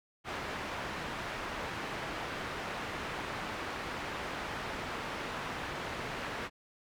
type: low-pass noise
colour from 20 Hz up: white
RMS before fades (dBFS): -39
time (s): 0.24-6.5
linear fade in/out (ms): 50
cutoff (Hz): 1800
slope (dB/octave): 12
effects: none